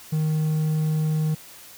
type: tone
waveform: triangle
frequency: 155.56 Hz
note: D#3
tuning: in tune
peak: -18 dBFS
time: 0.12-1.35 s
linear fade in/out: 10 ms
effects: white hiss -45 dBFS RMS until 1.77 s

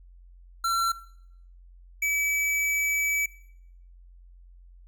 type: tone pair in turn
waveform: square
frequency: 1356 / 2293 Hz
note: E6 / D7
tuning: +49 / -42 cents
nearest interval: major sixth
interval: 909 cents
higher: second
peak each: -24 dBFS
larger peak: neither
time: 0.64-0.92 / 2.02-3.26 s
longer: second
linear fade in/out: 5 ms
effects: noise-tail reverb RT60 0.7 s tail -18 dB re dry + added 44 Hz sine -48 dBFS peak until 4.87 s

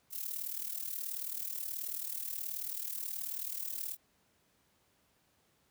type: noise with amplitude modulation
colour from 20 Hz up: violet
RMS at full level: -36 dBFS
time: 0.1-3.97 s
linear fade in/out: 50 ms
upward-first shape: sine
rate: 38.6 Hz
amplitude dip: 75%
effects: pink hiss -72 dBFS RMS until 5.7 s + high-pass 60 Hz 12 dB/octave

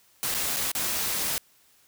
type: noise with dropouts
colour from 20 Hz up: white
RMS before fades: -28 dBFS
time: 0.23-1.38 s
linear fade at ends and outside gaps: 0 ms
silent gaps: 0.341-0.347 / 0.563-0.568 / 0.716-0.751 s
effects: white hiss -61 dBFS RMS until 1.87 s

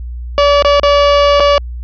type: tone with dropouts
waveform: 30% pulse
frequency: 574 Hz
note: D5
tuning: 40 cents flat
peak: -4 dBFS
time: 0.38-1.58 s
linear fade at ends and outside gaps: 0 ms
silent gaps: 0.624-0.648 / 0.797-0.833 / 1.398-1.404 s
effects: added 60 Hz sine -21 dBFS peak until 1.83 s + resampled to 11025 Hz

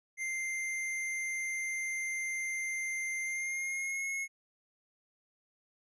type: tone with pitch glide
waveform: square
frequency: 2093 to 2171 Hz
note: C7 to C#7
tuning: 0 to -37 cents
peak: -34 dBFS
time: 0.17-4.28 s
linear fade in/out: 50 ms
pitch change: +63 cents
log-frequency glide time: 3.22-4.05 s
effects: resampled to 24000 Hz

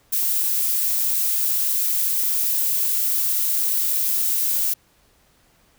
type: noise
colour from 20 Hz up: violet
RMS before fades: -21 dBFS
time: 0.12-4.74 s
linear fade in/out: 10 ms
effects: pink hiss -59 dBFS RMS until 5.78 s

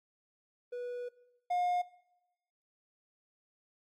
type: tone pair in turn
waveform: triangle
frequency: 489 / 714.2 Hz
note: B4 / F5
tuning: -17 / +39 cents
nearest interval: perfect fifth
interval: 656 cents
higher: second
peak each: -35 / -27 dBFS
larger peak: second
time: 0.72-1.09 / 1.5-1.82 s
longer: first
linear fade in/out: 10 ms
effects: noise-tail reverb RT60 0.9 s tail -19 dB re dry + AAC 48 kbps

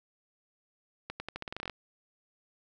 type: accelerating click train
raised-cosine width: 0.3 ms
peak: -21 dBFS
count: 13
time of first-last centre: 1.1-1.697 s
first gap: 100 ms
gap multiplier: 0.86
effects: none

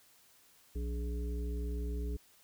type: harmonic tone with a mistuned harmonic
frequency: 60 Hz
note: B1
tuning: 49 cents flat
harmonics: 1 / 3 / 5 / 7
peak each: -34 / -47 / -47 / -46 dBFS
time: 0.75-2.17 s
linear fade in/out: 10 ms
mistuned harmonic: 5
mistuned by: -72 cents
effects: white hiss -64 dBFS RMS until 2.43 s

